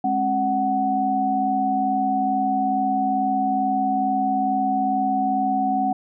sine tone cluster, 207.9 / 270.2 / 746 Hz, G#3 / C#4 / F#5, +2 / -44 / +14 cents, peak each -27 / -25 / -20 dBFS, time 0.04-5.93 s, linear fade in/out 5 ms, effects none

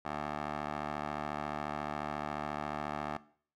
15% pulse tone with band-pass filter, 74.2 Hz, D2, 18 cents sharp, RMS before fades -38 dBFS, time 0.05-3.17 s, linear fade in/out 5 ms, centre 960 Hz, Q 1.3, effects noise-tail reverb RT60 0.5 s tail -18 dB re dry

